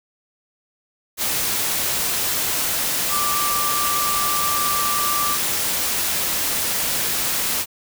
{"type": "tone in noise", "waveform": "sine", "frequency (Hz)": 1174.7, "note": "D6", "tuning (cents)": 0, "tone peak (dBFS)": -22, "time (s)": [3.09, 5.38], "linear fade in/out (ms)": 50, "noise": "white", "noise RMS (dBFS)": -22, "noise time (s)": [1.17, 7.66], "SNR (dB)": -3, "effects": []}